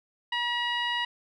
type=tone with low-pass filter; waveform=15% pulse; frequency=960 Hz; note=B5; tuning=49 cents flat; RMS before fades=-29 dBFS; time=0.32-1.05 s; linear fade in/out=5 ms; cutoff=3000 Hz; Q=1.5; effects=none